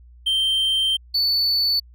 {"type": "tone pair in turn", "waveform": "triangle", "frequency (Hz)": [3136, 4479], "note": ["G7", "C#8"], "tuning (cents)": [0, 17], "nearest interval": "tritone", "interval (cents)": 617, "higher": "second", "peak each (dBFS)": -16, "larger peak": "neither", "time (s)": [[0.26, 0.97], [1.14, 1.8]], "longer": "first", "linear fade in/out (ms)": 10, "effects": ["added 60 Hz sine -44 dBFS peak until 1.94 s"]}